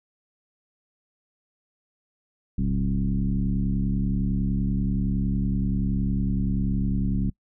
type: tone with frequency modulation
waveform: sine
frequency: 120.8 Hz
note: B2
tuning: 38 cents flat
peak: -21 dBFS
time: 2.58-7.3 s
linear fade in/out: 5 ms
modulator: 70.7 Hz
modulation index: 1.7
effects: noise-tail reverb RT60 0.1 s tail -24 dB re dry